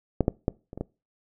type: clicks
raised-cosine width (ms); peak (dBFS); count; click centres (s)
2; -7 / -7 / -9 / -26 / -23 / -16; 6; 0.207 / 0.281 / 0.481 / 0.731 / 0.776 / 0.81
effects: noise-tail reverb RT60 0.3 s tail -23 dB re dry